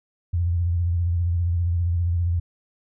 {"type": "tone with vibrato", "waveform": "sine", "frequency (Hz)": 86.3, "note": "F2", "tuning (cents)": -20, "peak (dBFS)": -19, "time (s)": [0.33, 2.4], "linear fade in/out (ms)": 10, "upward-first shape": "sine", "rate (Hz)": 15, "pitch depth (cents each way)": 60, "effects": []}